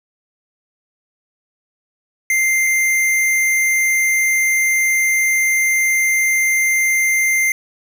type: tone pair in turn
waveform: square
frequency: 2093 / 2093 Hz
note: C7 / C7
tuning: 0 / 0 cents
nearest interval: unison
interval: 0 cents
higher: neither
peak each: -14 dBFS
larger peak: neither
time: 2.3-2.67 / 2.67-7.52 s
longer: second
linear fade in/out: 2 ms
effects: none